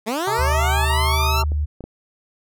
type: linear sweep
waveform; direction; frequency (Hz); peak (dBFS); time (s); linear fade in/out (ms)
15% pulse; up; 204.7 to 1378; -15; 0.06-1.43; 20
type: harmonic tone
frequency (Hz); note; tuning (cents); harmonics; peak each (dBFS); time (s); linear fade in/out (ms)
128.7; C3; -28; 1 / 3 / 5 / 7 / 9 / 10; -32 / -32 / -32 / -24 / -29 / -33; 0.27-1.44; 5
type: tone with pitch glide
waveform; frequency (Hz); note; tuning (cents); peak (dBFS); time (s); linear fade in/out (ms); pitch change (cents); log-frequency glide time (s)
sine; 73.42 to 74.44; D2 to D2; 0 to +24; -18; 0.38-1.66; 20; +24; 0.56-1.19
type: clicks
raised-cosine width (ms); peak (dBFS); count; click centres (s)
2; -22 / -20 / -20; 3; 1.519 / 1.807 / 1.84
effects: none